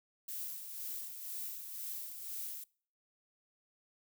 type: noise with tremolo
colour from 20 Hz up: violet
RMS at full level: -41 dBFS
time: 0.28-2.64 s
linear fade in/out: 5 ms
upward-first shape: sine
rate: 2 Hz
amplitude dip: 50%
effects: noise-tail reverb RT60 0.5 s tail -25 dB re dry